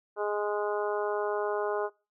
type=harmonic tone; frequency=207.7 Hz; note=G#3; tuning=in tune; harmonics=2 / 3 / 4 / 5 / 6 / 7; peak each=-30 / -34 / -36 / -38 / -40 / -41 dBFS; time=0.16-1.9 s; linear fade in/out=50 ms; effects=noise-tail reverb RT60 0.3 s tail -23 dB re dry